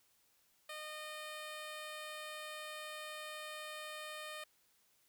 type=tone; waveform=10% pulse; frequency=612 Hz; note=D#5; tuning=29 cents flat; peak=-36 dBFS; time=0.69-4.44 s; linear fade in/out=5 ms; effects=white hiss -73 dBFS RMS until 5.08 s